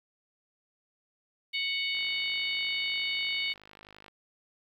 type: harmonic tone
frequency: 740 Hz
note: F#5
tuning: in tune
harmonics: 3 / 4 / 5 / 6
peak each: -32 / -34 / -36 / -38 dBFS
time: 1.53-3.54 s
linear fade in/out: 20 ms
type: click train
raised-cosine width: 0.3 ms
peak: -34 dBFS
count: 111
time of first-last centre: 1.95-4.082 s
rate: 51.6 Hz
effects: 10-bit